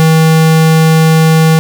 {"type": "tone", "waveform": "square", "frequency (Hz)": 160, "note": "D#3", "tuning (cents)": 49, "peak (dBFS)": -5, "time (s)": [0, 1.59], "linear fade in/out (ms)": 0, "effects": ["7-bit"]}